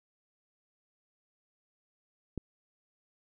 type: click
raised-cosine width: 3 ms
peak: -22 dBFS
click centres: 2.377 s
effects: none